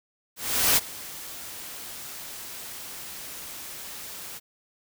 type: noise with ADSR envelope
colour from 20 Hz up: white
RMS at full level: -19 dBFS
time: 0.36-4.4 s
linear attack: 410 ms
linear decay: 28 ms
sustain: -20 dB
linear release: 31 ms
effects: none